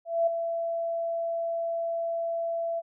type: tone with ADSR envelope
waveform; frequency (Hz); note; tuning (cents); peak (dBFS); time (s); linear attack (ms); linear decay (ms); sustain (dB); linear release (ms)
sine; 670; E5; +28; -19; 0.05-2.82; 220; 7; -8; 37
effects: none